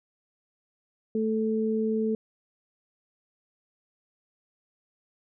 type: tone pair together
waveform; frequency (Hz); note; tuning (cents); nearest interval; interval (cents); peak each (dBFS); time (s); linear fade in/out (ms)
sine; 220 / 438.2; A3 / A4; 0 / -7; octave; 1193; -26 / -27; 1.15-2.15; 2
effects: none